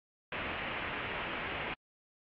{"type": "low-pass noise", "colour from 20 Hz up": "white", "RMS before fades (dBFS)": -38, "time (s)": [0.32, 1.74], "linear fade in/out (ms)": 2, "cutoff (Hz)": 2900, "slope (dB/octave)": 48, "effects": ["AAC 64 kbps"]}